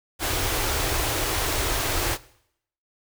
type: band-stop noise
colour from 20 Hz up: pink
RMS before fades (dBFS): -25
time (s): 0.19-2.18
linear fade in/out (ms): 50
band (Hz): 130 to 280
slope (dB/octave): 48
effects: noise-tail reverb RT60 0.7 s tail -19 dB re dry